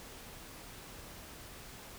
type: silence
effects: pink hiss -50 dBFS RMS until 1.98 s